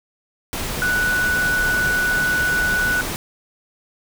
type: tone in noise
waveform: sine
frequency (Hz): 1480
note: F#6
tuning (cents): 0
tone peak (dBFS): -17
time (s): 0.82-3.01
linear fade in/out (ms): 0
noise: pink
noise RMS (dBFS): -26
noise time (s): 0.53-3.16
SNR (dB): +6
effects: none